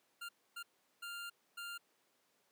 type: tone bursts at uneven times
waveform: 25% pulse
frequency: 1396.9 Hz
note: F6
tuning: in tune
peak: -40 dBFS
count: 4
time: 0.21-0.29 / 0.56-0.63 / 1.02-1.3 / 1.57-1.78 s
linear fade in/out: 10 ms
effects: pink hiss -75 dBFS RMS until 2.51 s + high-pass 300 Hz 12 dB/octave